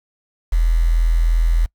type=tone with quantisation; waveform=sine; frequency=41.48 Hz; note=E1; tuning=12 cents sharp; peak=-12 dBFS; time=0.52-1.66 s; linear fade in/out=10 ms; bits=6; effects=noise-tail reverb RT60 0.1 s tail -24 dB re dry